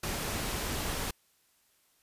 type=noise; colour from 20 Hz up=pink; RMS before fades=-34 dBFS; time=0.03-1.11 s; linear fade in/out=5 ms; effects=white hiss -69 dBFS RMS until 2.02 s + resampled to 32000 Hz